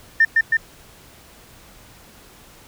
sine tone with echo, 1800 Hz, A6, 39 cents sharp, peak -9 dBFS, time 0.2-0.25 s, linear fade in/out 5 ms, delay 160 ms, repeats 2, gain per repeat -2 dB, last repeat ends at 0.57 s, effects tanh soft clip ceiling -5 dBFS + pink hiss -47 dBFS RMS until 2.67 s

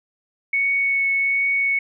sine tone with vibrato, 2217 Hz, C#7, in tune, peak -17 dBFS, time 0.53-1.79 s, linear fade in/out 5 ms, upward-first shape triangle, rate 1.3 Hz, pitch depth 10 cents each way, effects none

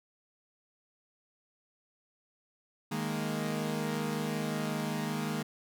sawtooth chord, D# suspended fourth, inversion none, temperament equal, 155.56 / 207.7 / 233.1 Hz, D#3 / G#3 / A#3, 0 / 0 / 0 cents, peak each -32 dBFS, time 2.91-5.43 s, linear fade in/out 10 ms, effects none

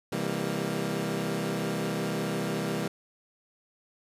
20% pulse chord, C dominant seventh, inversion none, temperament equal with one note detuned, 130.81 / 164.81 / 199.08 / 233.1 Hz, C3 / E3 / G3 / Bb3, 0 / 0 / +27 / 0 cents, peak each -32 / -28 / -28 / -31 dBFS, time 0.12-2.88 s, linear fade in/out 5 ms, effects resampled to 32000 Hz

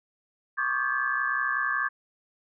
sine tone cluster, 1089 / 1140 / 1205 / 1589 / 1717 Hz, C#6 / C#6 / D6 / G6 / A6, -31 / +48 / +44 / +23 / -43 cents, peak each -35 / -32 / -34 / -29 / -29 dBFS, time 0.57-1.89 s, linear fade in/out 20 ms, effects none

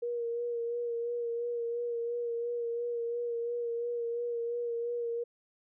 sine tone with vibrato, 472.5 Hz, A#4, 23 cents sharp, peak -31 dBFS, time 0.02-5.24 s, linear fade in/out 10 ms, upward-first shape sine, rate 2.9 Hz, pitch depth 26 cents each way, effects none

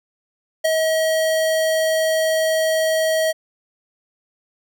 square tone with ADSR envelope, 638 Hz, D#5, 43 cents sharp, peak -13 dBFS, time 0.64-3.33 s, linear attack 14 ms, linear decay 6 ms, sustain -4 dB, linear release 27 ms, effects none

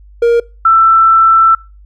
triangle / sine tone pair in turn, 469.5 / 1332.6 Hz, A#4 / E6, +12 / +18 cents, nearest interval octave + tritone, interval 1806 cents, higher second, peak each -4 dBFS, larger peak neither, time 0.22-0.4 / 0.65-1.55 s, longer second, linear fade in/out 5 ms, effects noise-tail reverb RT60 0.3 s tail -24 dB re dry + added 50 Hz sine -36 dBFS peak until 1.85 s

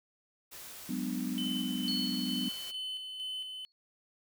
white noise, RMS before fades -47 dBFS, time 0.51-2.72 s, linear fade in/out 20 ms
sine chord, G# half-diminished seventh, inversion third, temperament just, 186.89 / 207.7 / 249.2 / 299 Hz, F#3 / G#3 / B3 / D4, +18 / 0 / +16 / +31 cents, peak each -38 / -40 / -35 / -40 dBFS, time 0.89-2.49 s, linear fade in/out 5 ms
triangle tone with tremolo, 3035 Hz, F#7, 43 cents sharp, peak -34 dBFS, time 1.38-3.65 s, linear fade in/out 0 ms, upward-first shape square, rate 2.2 Hz, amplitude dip 40%
sine tone with exponential decay, 4362 Hz, C#8, 29 cents flat, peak -32 dBFS, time 1.88-3.72 s, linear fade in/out 0 ms, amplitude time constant 400 ms
effects none

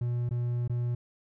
triangle tone with dropouts, 120.8 Hz, B2, 38 cents flat, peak -25 dBFS, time 0.01-0.95 s, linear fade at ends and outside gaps 5 ms, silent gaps 0.292-0.309 / 0.678-0.696 s, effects none

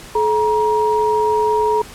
sine tone pair together, 429.1 / 947.3 Hz, A4 / A#5, -43 / +28 cents, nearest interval octave + major second, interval 1371 cents, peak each -16 dBFS, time 0.15-1.82 s, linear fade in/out 5 ms, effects pink hiss -37 dBFS RMS until 1.94 s + low-pass 12000 Hz 12 dB/octave

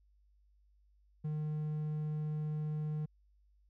triangle tone, 152.5 Hz, D#3, 34 cents flat, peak -32 dBFS, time 1.24-3.06 s, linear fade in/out 10 ms, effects added 50 Hz sine -65 dBFS peak until 3.69 s

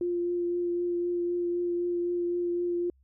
sine tone with vibrato, 349.5 Hz, F4, 1 cent sharp, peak -26 dBFS, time 0.01-2.9 s, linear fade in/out 2 ms, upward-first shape triangle, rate 3.9 Hz, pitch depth 14 cents each way, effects added 66 Hz sine -60 dBFS peak until 3.03 s

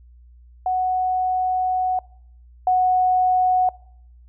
sine tone pair in turn, 740 / 737 Hz, F#5 / F#5, 0 / -7 cents, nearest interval unison, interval 7 cents, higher first, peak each -18 / -14 dBFS, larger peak second, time 0.66-1.99 / 2.67-3.69 s, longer first, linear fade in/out 2 ms, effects noise-tail reverb RT60 0.7 s tail -24 dB re dry + added 60 Hz sine -45 dBFS peak until 4.28 s

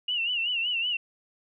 sine tone with vibrato, 2830 Hz, F7, 22 cents sharp, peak -25 dBFS, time 0.08-0.97 s, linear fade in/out 5 ms, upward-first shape sine, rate 5.3 Hz, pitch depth 99 cents each way, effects none

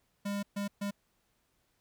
square tone bursts at uneven times, 201.8 Hz, G#3, 49 cents flat, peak -33 dBFS, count 3, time 0.25-0.43 / 0.56-0.68 / 0.81-0.91 s, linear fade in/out 10 ms, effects pink hiss -75 dBFS RMS until 1.8 s

